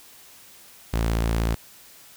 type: tone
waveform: sawtooth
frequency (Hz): 56.3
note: A1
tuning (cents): +40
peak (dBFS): -17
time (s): 0.93-1.55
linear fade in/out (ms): 10
effects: white hiss -49 dBFS RMS until 2.16 s